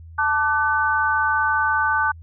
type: chord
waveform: sine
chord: D major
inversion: second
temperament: equal with one note detuned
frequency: 880 / 1174.7 / 1509.3 Hz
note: A5 / D6 / F#6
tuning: 0 / 0 / +34 cents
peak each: -22 / -23 / -20 dBFS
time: 0.18-2.12 s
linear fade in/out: 10 ms
effects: added 82 Hz sine -38 dBFS peak until 2.22 s